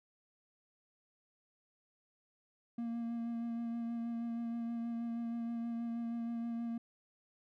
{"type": "tone with vibrato", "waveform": "triangle", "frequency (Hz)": 232.9, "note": "A#3", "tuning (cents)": -1, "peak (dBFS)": -34, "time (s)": [2.78, 6.78], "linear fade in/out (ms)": 5, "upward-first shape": "sine", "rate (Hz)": 6.3, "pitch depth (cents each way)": 16, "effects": []}